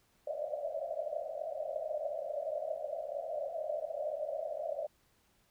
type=band-pass noise; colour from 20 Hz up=pink; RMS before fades=-38 dBFS; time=0.27-4.87 s; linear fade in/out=5 ms; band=570 to 660 Hz; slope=96 dB/octave; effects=pink hiss -71 dBFS RMS until 5.5 s